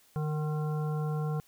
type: harmonic tone with a mistuned harmonic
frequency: 152 Hz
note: D#3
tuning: 40 cents flat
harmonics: 1 / 3 / 5 / 7 / 9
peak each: -29 / -39 / -43 / -46 / -48 dBFS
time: 0.16-1.4 s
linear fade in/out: 0 ms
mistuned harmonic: 3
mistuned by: +20 cents
effects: white hiss -63 dBFS RMS until 1.47 s